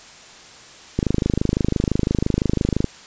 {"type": "click train", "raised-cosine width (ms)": 3, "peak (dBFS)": -5, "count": 49, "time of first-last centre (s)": [0.99, 2.843], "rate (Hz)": 25.9, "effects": ["white hiss -43 dBFS RMS until 3.06 s", "resampled to 16000 Hz"]}